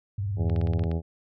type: tone with vibrato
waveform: sine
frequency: 99.7 Hz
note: G2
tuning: 30 cents sharp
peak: -26 dBFS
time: 0.18-0.87 s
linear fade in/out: 5 ms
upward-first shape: square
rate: 19 Hz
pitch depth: 100 cents each way
type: harmonic tone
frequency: 82.41 Hz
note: E2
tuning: in tune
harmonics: 1 / 2 / 3 / 4 / 5 / 6 / 7 / 8 / 9 / 10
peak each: -26 / -30 / -38 / -40 / -37 / -44 / -43 / -47 / -48 / -49 dBFS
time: 0.36-1.02 s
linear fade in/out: 50 ms
type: clicks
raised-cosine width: 0.3 ms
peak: -26 dBFS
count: 8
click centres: 0.498 / 0.562 / 0.614 / 0.672 / 0.735 / 0.794 / 0.838 / 0.915 s
effects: none